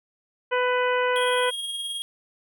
harmonic tone, 498.1 Hz, B4, 15 cents sharp, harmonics 1 / 2 / 3 / 4 / 5 / 6, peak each -23 / -26 / -28 / -32 / -34 / -36 dBFS, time 0.51-1.51 s, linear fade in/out 20 ms
square tone with tremolo, 3263 Hz, G#7, 31 cents flat, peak -28 dBFS, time 1.16-2.02 s, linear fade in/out 0 ms, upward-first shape sine, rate 19 Hz, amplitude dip 35%
effects none

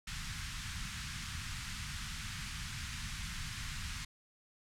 pink band-stop noise, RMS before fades -41 dBFS, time 0.07-4.05 s, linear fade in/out 5 ms, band 180 to 1300 Hz, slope 24 dB/octave, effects low-pass 8000 Hz 12 dB/octave

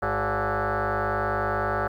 sine tone with frequency modulation, 370 Hz, F#4, in tune, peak -22 dBFS, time 0.02-1.88 s, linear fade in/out 10 ms, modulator 158 Hz, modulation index 7.6, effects tanh soft clip ceiling -18 dBFS + 10-bit

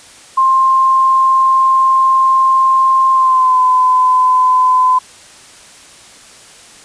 sine tone with pitch glide, 1056 to 1016.5 Hz, C6 to B5, +16 to +50 cents, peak -7 dBFS, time 0.37-4.99 s, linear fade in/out 10 ms, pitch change -66 cents, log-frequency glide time 3.12-3.6 s, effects white hiss -39 dBFS RMS until 6.84 s + resampled to 22050 Hz

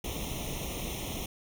pink noise with comb filter, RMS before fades -36 dBFS, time 0.04-1.26 s, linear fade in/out 5 ms, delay 0.32 ms, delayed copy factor +0.95, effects none

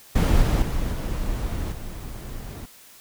brown noise with level steps, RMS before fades -17 / -19 / -25 / -27 / -34 dBFS, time 0.15-2.66 s, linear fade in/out 10 ms, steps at 0.42 / 0.62 / 0.92 / 1.72 s, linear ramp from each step 2 ms, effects white hiss -49 dBFS RMS until 3 s

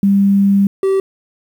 sine / triangle tone pair in turn, 198.4 / 386.4 Hz, G3 / G4, +21 / -25 cents, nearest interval octave, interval 1154 cents, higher second, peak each -8 / -9 dBFS, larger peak first, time 0.03-0.67 / 0.83-1 s, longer first, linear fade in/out 2 ms, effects 7-bit

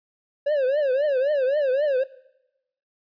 triangle tone with vibrato, 554.4 Hz, C#5, in tune, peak -17 dBFS, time 0.46-2.04 s, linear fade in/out 10 ms, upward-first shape triangle, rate 3.8 Hz, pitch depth 190 cents each way, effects noise-tail reverb RT60 0.9 s tail -20 dB re dry + resampled to 11025 Hz

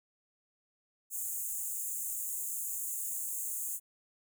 pink high-pass noise, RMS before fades -37 dBFS, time 1.1-3.8 s, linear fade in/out 50 ms, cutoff 6700 Hz, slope 96 dB/octave, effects none

